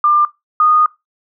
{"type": "tone pair in turn", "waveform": "sine", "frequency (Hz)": [1195, 1232.1], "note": ["D6", "D#6"], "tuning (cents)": [30, -17], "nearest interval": "minor second", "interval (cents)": 53, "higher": "second", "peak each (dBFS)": -8, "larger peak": "neither", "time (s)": [[0.04, 0.25], [0.6, 0.86]], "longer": "second", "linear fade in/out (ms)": 2, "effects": ["noise-tail reverb RT60 0.2 s tail -20 dB re dry"]}